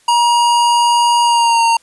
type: tone with pitch glide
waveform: square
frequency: 950 to 921.9 Hz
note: A#5 to A#5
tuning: +33 to -19 cents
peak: -10 dBFS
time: 0.08-1.77 s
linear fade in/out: 5 ms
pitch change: -52 cents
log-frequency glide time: 1.23-1.62 s
effects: white hiss -52 dBFS RMS until 1.82 s + resampled to 24000 Hz